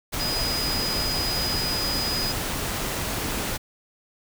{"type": "tone in noise", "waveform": "sine", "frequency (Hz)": 4960, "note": "D#8", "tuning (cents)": -6, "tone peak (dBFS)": -26, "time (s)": [0.19, 2.33], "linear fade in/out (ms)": 20, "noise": "pink", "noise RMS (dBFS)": -28, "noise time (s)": [0.12, 3.58], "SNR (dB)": -1, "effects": []}